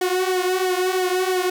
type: tone with flanger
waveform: sawtooth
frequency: 368.7 Hz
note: F#4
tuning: 6 cents flat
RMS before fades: -21 dBFS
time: 0.01-1.5 s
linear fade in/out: 5 ms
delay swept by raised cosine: 0.75 to 4.55 ms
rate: 3 Hz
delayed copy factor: -0.75
effects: none